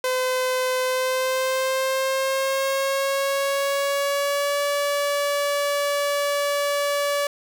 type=tone with pitch glide; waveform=sawtooth; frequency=511 to 573.6 Hz; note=C5 to D5; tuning=-41 to -41 cents; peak=-17 dBFS; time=0.04-7.27 s; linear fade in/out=2 ms; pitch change=+200 cents; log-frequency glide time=0.82-4.62 s; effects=none